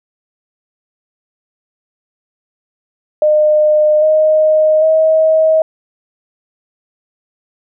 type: tone with pitch steps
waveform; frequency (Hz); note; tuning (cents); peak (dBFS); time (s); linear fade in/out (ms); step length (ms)
sine; 608 / 621.1 / 634.6; D#5 / D#5 / D#5; -40 / -3 / +34; -7; 3.22-5.62; 2; 800
effects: none